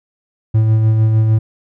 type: tone with tremolo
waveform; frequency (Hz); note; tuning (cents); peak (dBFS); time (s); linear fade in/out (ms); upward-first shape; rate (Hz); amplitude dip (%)
triangle; 110; A2; 0; -6; 0.54-1.39; 10; sine; 6.6; 30
effects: none